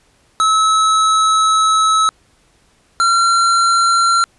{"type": "tone pair in turn", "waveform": "square", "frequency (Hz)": [1295, 1367.6], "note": ["E6", "F6"], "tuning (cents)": [-31, -37], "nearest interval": "minor second", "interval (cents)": 94, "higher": "second", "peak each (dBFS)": -11, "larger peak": "neither", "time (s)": [[0.4, 2.09], [3, 4.24]], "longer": "first", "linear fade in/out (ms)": 0, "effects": ["pink hiss -55 dBFS RMS until 4.38 s", "resampled to 24000 Hz"]}